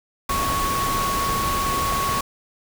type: tone in noise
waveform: sine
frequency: 1109 Hz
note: C#6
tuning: in tune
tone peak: -22 dBFS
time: 0.29-2.21 s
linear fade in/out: 5 ms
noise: pink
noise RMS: -26 dBFS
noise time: 0.29-2.21 s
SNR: +1 dB
effects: none